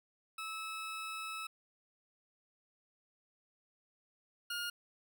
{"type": "tone pair in turn", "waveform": "20% pulse", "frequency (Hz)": [1300, 1421.9], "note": ["E6", "F6"], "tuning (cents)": [-24, 31], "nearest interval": "major second", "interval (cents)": 155, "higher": "second", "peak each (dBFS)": [-35, -32], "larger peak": "second", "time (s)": [[0.38, 1.47], [4.5, 4.7]], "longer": "first", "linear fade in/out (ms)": 5, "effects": []}